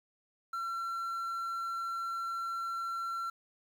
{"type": "tone with quantisation", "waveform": "triangle", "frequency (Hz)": 1357, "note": "E6", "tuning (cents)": 50, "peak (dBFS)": -32, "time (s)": [0.53, 3.3], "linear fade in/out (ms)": 5, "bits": 10, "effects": []}